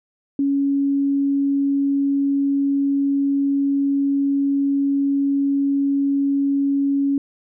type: tone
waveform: sine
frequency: 278.7 Hz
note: C#4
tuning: 9 cents sharp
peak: -16 dBFS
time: 0.39-7.18 s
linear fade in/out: 2 ms
effects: none